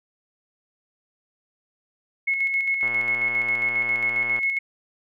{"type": "tone with tremolo", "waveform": "sine", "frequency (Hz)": 2182, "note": "C#7", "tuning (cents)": -28, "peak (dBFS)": -19, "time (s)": [2.27, 4.59], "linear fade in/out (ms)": 10, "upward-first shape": "square", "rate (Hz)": 7.4, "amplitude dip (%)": 40}
{"type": "click train", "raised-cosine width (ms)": 0.5, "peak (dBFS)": -21, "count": 185, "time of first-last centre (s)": [2.83, 4.389], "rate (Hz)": 118}
{"effects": []}